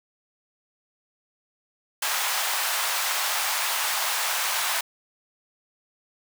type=high-pass noise; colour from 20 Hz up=pink; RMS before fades=-26 dBFS; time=2.02-4.81 s; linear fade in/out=5 ms; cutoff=790 Hz; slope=24 dB/octave; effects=none